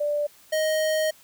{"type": "tone pair in turn", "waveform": ["sine", "square"], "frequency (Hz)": [588, 624.9], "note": ["D5", "D#5"], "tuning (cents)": [2, 7], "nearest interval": "minor second", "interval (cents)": 105, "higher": "second", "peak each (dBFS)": -22, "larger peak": "neither", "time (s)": [[0, 0.27], [0.52, 1.11]], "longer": "second", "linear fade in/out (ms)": 10, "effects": ["white hiss -54 dBFS RMS until 1.23 s"]}